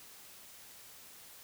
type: silence
effects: white hiss -54 dBFS RMS until 1.43 s